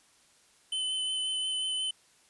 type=tone with vibrato; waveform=square; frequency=3039 Hz; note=F#7; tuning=46 cents sharp; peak=-30 dBFS; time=0.72-1.91 s; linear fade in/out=5 ms; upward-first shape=sine; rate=5.6 Hz; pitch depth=12 cents each way; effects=white hiss -63 dBFS RMS until 2.29 s + resampled to 24000 Hz